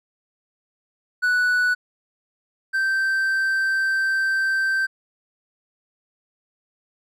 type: tone pair in turn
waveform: triangle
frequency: 1480 / 1559.3 Hz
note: F#6 / G6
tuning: 0 / -10 cents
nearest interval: minor second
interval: 90 cents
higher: second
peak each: -15 / -17 dBFS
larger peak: first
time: 1.22-1.75 / 2.73-4.87 s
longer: second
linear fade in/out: 20 ms
effects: none